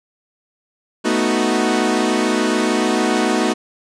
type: chord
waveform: sawtooth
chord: B dominant seventh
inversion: third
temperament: equal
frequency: 220 / 246.9 / 311.1 / 370 Hz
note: A3 / B3 / D#4 / F#4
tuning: 0 / 0 / 0 / 0 cents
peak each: -17 dBFS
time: 1.04-3.54 s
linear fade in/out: 20 ms
effects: resampled to 22050 Hz